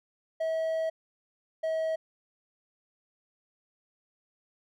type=tone pair in turn; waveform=triangle; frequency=645 / 641.3 Hz; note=E5 / E5; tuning=-38 / -48 cents; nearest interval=unison; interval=10 cents; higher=first; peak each=-25 dBFS; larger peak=neither; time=0.4-0.9 / 1.63-1.96 s; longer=first; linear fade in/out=10 ms; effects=none